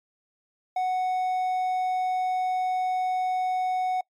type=tone; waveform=triangle; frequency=740 Hz; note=F#5; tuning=in tune; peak=-21 dBFS; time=0.76-4.01 s; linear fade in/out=5 ms; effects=noise-tail reverb RT60 0.1 s tail -24 dB re dry + MP3 64 kbps